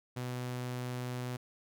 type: tone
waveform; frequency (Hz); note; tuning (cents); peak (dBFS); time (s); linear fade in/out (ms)
sawtooth; 124.6; B2; +16; -32; 0.16-1.37; 10
effects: none